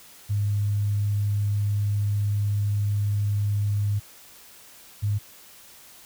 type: tone pair in turn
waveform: sine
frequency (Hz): 102.7 / 103.35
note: G#2 / G#2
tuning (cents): -19 / -8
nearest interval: unison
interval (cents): 11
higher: second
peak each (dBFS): -21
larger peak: neither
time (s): 0.29-4 / 5.02-5.19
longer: first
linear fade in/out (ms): 20
effects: white hiss -49 dBFS RMS until 6.05 s